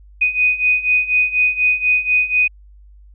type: beating tone pair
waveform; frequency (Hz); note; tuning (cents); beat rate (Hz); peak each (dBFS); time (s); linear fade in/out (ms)
sine; 2489 / 2493.1; D#7 / D#7; 0 / +3; 4.1; -18 / -15; 0.21-2.48; 10
effects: added 50 Hz sine -41 dBFS peak until 3.14 s